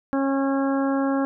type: harmonic tone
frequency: 273 Hz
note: C#4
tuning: 26 cents flat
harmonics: 1 / 2 / 3 / 4 / 5 / 6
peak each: -21 / -27 / -31 / -33 / -35 / -37 dBFS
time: 0.13-1.25 s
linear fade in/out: 0 ms
effects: none